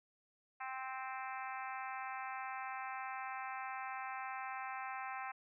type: harmonic tone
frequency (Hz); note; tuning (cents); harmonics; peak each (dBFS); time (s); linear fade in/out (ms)
261.6; C4; 0; 3 / 4 / 5 / 6 / 7 / 8 / 9 / 10; -45 / -47 / -49 / -51 / -52 / -53 / -54 / -55; 0.6-5.32; 10
effects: none